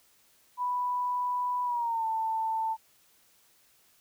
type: tone with pitch glide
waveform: sine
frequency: 987.8 to 890.3 Hz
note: B5 to A5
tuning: 0 to +20 cents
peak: -27 dBFS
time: 0.57-2.77 s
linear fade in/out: 50 ms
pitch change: -180 cents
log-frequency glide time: 1.64-2.05 s
effects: white hiss -64 dBFS RMS until 4 s